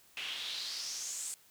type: noise with band-pass filter sweep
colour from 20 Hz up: pink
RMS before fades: -40 dBFS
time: 0.17-1.34 s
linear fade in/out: 0 ms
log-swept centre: 2700 to 8500 Hz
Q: 3.9
effects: white hiss -63 dBFS RMS until 1.5 s